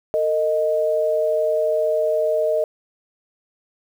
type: tone pair together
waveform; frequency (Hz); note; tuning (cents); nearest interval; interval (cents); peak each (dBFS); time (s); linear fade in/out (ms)
sine; 452.8 / 621; A4 / D#5; +50 / -3; perfect fourth; 547; -22 / -18; 0.14-2.64; 0
effects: 8-bit